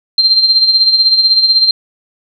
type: tone with tremolo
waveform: sine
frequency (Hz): 4157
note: C8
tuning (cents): -12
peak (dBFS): -4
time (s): 0.18-1.71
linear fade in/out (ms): 2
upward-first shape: sine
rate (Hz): 16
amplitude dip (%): 60
effects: none